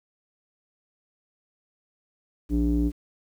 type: tone with low-pass filter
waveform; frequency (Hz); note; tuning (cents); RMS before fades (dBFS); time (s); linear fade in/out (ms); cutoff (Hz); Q
square; 58.27; A#1; 0; -23; 2.49-2.92; 50; 310; 7
effects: 9-bit